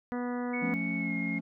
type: harmonic tone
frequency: 245 Hz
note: B3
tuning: 14 cents flat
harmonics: 1 / 2 / 3 / 4 / 5 / 6 / 7 / 8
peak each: -32 / -38 / -42 / -44 / -46 / -48 / -49 / -50 dBFS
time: 0.12-0.74 s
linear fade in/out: 0 ms
type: tone with pitch glide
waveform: sine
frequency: 2217 to 2145 Hz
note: C#7 to C7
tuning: 0 to +42 cents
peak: -34 dBFS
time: 0.53-1.39 s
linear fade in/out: 10 ms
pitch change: -58 cents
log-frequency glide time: 0.96-1.14 s
type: chord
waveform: triangle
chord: F augmented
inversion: none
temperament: equal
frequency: 174.61 / 220 / 277.2 Hz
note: F3 / A3 / C#4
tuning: 0 / 0 / 0 cents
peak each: -33 dBFS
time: 0.61-1.41 s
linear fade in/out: 20 ms
effects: none